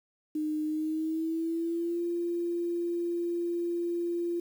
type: tone with pitch glide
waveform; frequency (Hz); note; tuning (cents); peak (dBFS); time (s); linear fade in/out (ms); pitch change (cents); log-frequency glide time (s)
sine; 306.8 to 344.4; D#4 to F4; -24 to -24; -28; 0.35-4.4; 5; +200; 0.64-2
effects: 9-bit